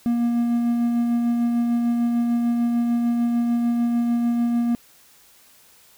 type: tone with tremolo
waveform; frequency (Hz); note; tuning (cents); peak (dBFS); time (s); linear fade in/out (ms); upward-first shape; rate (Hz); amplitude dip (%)
triangle; 236.8; A#3; +27; -15; 0.06-4.75; 0; sine; 6.7; 25
effects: white hiss -53 dBFS RMS until 5.97 s